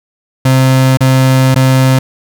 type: tone with dropouts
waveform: 35% pulse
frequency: 131.2 Hz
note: C3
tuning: 5 cents sharp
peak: -4 dBFS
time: 0.45-1.99 s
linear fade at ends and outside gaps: 5 ms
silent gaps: 0.972-1.006 / 1.545-1.558 s
effects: none